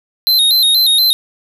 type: tone with vibrato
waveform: square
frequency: 3908 Hz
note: B7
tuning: 19 cents flat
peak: -9 dBFS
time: 0.27-1.13 s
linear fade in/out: 0 ms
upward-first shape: square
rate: 4.2 Hz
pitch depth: 77 cents each way
effects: none